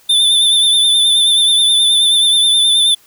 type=tone with vibrato; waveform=square; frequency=3543 Hz; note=A7; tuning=11 cents sharp; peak=-9 dBFS; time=0.09-2.95 s; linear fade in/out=10 ms; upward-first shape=sine; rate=9.4 Hz; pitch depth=38 cents each way; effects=white hiss -49 dBFS RMS until 3.06 s